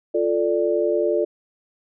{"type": "chord", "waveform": "sine", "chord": "D minor", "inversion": "first", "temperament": "equal", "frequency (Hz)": [349.2, 440, 587.3], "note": ["F4", "A4", "D5"], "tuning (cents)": [0, 0, 0], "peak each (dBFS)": -22, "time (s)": [0.14, 1.25], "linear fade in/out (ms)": 10, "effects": []}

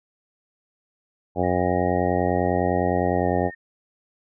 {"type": "harmonic tone", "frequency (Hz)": 89.9, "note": "F#2", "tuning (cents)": -49, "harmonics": [1, 2, 3, 4, 5, 6, 7, 8, 9], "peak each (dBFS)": [-28, -28, -28, -28, -28, -28, -28, -28, -28], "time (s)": [1.35, 3.51], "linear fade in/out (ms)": 50}
{"type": "tone with pitch glide", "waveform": "sine", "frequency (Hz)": [1878, 1835.1], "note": ["A#6", "A#6"], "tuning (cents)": [12, -28], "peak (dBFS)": -37, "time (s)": [1.43, 3.55], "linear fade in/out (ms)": 10, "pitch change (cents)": -40, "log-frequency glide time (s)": [3.17, 3.27]}
{"effects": []}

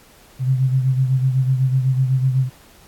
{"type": "beating tone pair", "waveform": "sine", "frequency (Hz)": [130, 138], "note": ["C3", "C#3"], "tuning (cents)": [-11, -7], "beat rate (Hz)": 8, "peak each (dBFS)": [-15, -23], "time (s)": [0.39, 2.5], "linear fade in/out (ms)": 50, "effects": ["pink hiss -49 dBFS RMS until 2.87 s", "AAC 64 kbps"]}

